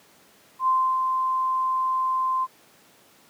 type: tone with ADSR envelope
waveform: sine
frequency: 1040 Hz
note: C6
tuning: 11 cents flat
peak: -17 dBFS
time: 0.59-2.47 s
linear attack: 85 ms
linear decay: 300 ms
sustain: -4 dB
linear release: 38 ms
effects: pink hiss -55 dBFS RMS until 3.29 s + high-pass 200 Hz 12 dB/octave